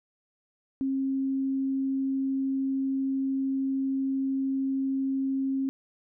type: tone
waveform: sine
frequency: 268.7 Hz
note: C4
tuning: 46 cents sharp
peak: -25 dBFS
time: 0.81-5.69 s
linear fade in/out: 0 ms
effects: none